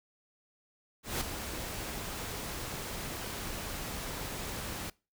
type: noise with ADSR envelope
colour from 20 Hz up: pink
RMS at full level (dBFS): -31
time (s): 1.03-4.9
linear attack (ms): 180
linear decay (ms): 6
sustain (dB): -8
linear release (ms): 4
effects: noise-tail reverb RT60 0.3 s tail -23 dB re dry